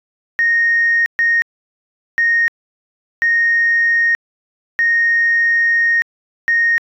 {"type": "tone bursts at uneven times", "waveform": "sine", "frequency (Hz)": 1857, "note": "A#6", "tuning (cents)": -7, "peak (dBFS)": -10, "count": 6, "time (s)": [[0.39, 1.06], [1.19, 1.42], [2.18, 2.48], [3.22, 4.15], [4.79, 6.02], [6.48, 6.78]], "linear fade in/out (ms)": 0, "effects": ["tanh soft clip ceiling -6 dBFS"]}